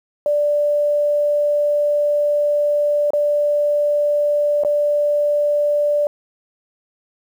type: tone with dropouts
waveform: sine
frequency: 587 Hz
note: D5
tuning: 1 cent flat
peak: -14 dBFS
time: 0.26-6.07 s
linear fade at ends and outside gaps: 1 ms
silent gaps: 3.105-3.134 / 4.636-4.648 s
effects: 8-bit